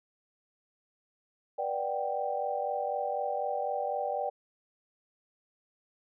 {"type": "chord", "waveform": "sine", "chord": "G major seventh", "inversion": "first", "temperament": "equal with one note detuned", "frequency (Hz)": [486.5, 587.3, 740, 784], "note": ["B4", "D5", "F#5", "G5"], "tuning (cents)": [-26, 0, 0, 0], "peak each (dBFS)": [-37, -34, -38, -33], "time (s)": [1.58, 4.3], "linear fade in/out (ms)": 10, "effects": []}